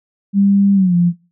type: tone with pitch glide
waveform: sine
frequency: 198.9 to 174.16 Hz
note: G3 to F3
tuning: +25 to -5 cents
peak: -9 dBFS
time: 0.33-1.13 s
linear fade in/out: 50 ms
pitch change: -230 cents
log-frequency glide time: 0.74-0.95 s
effects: noise-tail reverb RT60 0.3 s tail -20 dB re dry